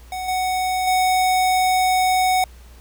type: tone with level steps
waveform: square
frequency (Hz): 743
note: F#5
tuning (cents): +7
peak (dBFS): -26 / -20 / -16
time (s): 0.12-2.44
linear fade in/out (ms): 2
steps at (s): 0.28 / 0.87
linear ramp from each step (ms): 5
effects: added 60 Hz sine -41 dBFS peak until 2.8 s + pink hiss -51 dBFS RMS until 2.8 s